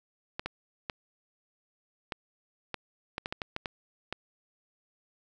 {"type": "clicks", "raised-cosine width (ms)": 0.3, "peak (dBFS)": -17, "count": 12, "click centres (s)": [0.395, 0.46, 0.898, 2.122, 2.743, 3.181, 3.259, 3.325, 3.418, 3.564, 3.658, 4.126], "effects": []}